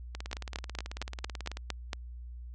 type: two click trains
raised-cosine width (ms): 0.2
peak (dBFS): -22 / -16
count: 27 / 8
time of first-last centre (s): 0.15-1.571 / 0.33-1.932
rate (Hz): 18.3 / 4.37
effects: added 60 Hz sine -41 dBFS peak until 2.54 s + resampled to 24000 Hz